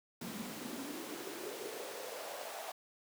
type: noise with high-pass filter sweep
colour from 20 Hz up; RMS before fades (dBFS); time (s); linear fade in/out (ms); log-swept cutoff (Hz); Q
pink; -44; 0.21-2.72; 5; 200 to 710; 4.1
effects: none